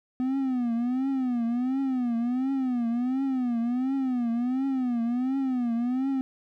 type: tone with vibrato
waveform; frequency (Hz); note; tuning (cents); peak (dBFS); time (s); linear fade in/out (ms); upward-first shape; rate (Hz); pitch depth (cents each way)
triangle; 250.9; B3; +28; -22; 0.2-6.21; 0; triangle; 1.4; 160
effects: none